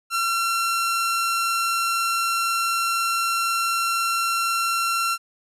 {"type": "tone", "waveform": "sawtooth", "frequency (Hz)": 1361, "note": "F6", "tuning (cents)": -45, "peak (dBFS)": -17, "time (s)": [0.1, 5.18], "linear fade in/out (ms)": 50, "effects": ["resampled to 32000 Hz"]}